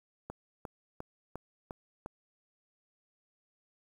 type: click train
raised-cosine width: 1 ms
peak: -26 dBFS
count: 6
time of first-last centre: 0.3-2.061 s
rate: 2.84 Hz
effects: 9-bit